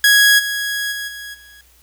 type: tone with level steps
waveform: sawtooth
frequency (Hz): 1661.2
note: G#6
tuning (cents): 0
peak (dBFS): -5 / -16 / -20 / -26 / -38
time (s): 0.04-1.61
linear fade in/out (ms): 2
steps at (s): 0.38 / 0.91 / 1.07 / 1.33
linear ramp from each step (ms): 20
effects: added 60 Hz sine -53 dBFS peak until 1.82 s + white hiss -53 dBFS RMS until 1.82 s